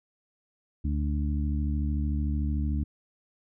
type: harmonic tone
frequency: 73.42 Hz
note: D2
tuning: in tune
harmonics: 1 / 2 / 3 / 4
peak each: -26 / -35 / -34 / -37 dBFS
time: 0.84-2.84 s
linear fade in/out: 10 ms
effects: none